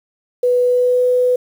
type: tone with pitch glide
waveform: sine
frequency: 493.9 to 498.5 Hz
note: B4 to B4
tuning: 0 to +16 cents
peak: -11 dBFS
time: 0.43-1.36 s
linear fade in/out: 5 ms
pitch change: +16 cents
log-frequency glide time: 0.64-1.05 s
effects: 7-bit